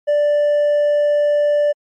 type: tone with hard clipping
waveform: sine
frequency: 587.3 Hz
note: D5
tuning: in tune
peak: -13 dBFS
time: 0.07-1.73 s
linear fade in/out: 20 ms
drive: 2 dB
effects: MP3 48 kbps